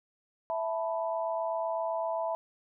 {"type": "chord", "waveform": "sine", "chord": "E suspended fourth", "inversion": "none", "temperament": "equal", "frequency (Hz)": [659.3, 880, 987.8], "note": ["E5", "A5", "B5"], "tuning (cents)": [0, 0, 0], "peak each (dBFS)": [-31, -36, -36], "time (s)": [0.5, 2.35], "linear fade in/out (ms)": 0, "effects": []}